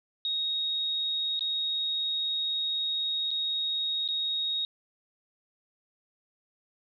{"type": "tone with dropouts", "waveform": "sine", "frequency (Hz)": 3756, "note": "A#7", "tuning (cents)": 12, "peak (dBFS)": -27, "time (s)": [0.25, 4.65], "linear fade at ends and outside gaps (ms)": 1, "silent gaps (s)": [[1.393, 1.408], [3.307, 3.313], [4.078, 4.087]], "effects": []}